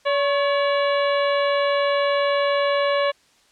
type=harmonic tone with a mistuned harmonic; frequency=569 Hz; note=C#5; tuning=45 cents sharp; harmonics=1 / 2 / 3 / 4 / 5 / 6 / 7; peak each=-19 / -25 / -29 / -31 / -33 / -35 / -36 dBFS; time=0.05-3.12 s; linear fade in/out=20 ms; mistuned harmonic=2; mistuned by=-61 cents; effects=white hiss -58 dBFS RMS until 3.51 s + low-pass 7000 Hz 12 dB/octave